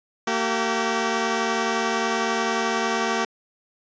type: tone pair together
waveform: 10% pulse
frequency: 228.1 / 383.9 Hz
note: A#3 / G4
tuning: -37 / -36 cents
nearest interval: major sixth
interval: 901 cents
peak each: -16 dBFS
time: 0.27-3.25 s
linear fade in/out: 5 ms
effects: resampled to 16000 Hz